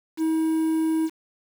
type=tone with quantisation; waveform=triangle; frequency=319.8 Hz; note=D#4; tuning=48 cents sharp; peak=-18 dBFS; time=0.17-1.1 s; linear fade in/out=50 ms; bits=7; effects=none